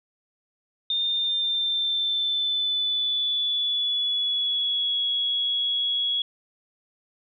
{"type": "tone with pitch glide", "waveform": "sine", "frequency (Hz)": [3623, 3342], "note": ["A7", "G#7"], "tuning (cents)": [50, 10], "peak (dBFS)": -22, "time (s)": [0.9, 6.22], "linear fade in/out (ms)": 2, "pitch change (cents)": -140, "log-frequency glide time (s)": [1.05, 5.01], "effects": []}